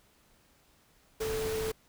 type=tone in noise; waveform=sine; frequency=440 Hz; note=A4; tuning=in tune; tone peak=-31 dBFS; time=1.2-1.72 s; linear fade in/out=10 ms; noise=pink; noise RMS=-38 dBFS; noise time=1.2-1.72 s; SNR=+4 dB; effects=pink hiss -65 dBFS RMS until 1.88 s